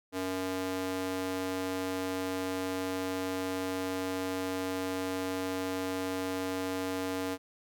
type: tone with high-pass filter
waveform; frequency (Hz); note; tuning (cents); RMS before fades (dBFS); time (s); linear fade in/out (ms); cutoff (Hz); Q
square; 93.4; F#2; +17; -34; 0.12-7.38; 50; 330; 1.5
effects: none